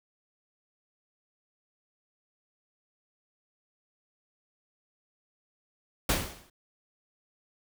pink noise with exponential decay, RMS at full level -23 dBFS, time 6.09-6.5 s, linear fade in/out 5 ms, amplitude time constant 89 ms, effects none

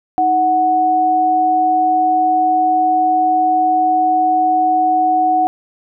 sine tone pair together, 316.4 / 740 Hz, D#4 / F#5, +29 / 0 cents, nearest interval octave + minor third, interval 1471 cents, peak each -21 / -11 dBFS, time 0.18-5.47 s, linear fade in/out 0 ms, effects none

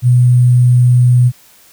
sine tone with sample-and-hold, 123.47 Hz, B2, in tune, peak -5 dBFS, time 0.02-1.32 s, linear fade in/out 50 ms, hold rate 8820 Hz, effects white hiss -45 dBFS RMS until 1.72 s

